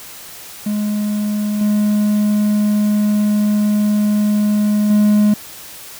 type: tone with level steps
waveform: triangle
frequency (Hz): 209.1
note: G#3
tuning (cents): +12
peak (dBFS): -14 / -10 / -7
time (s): 0.66-5.34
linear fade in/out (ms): 5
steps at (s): 1.61 / 4.9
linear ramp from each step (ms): 2
effects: white hiss -35 dBFS RMS until 5.99 s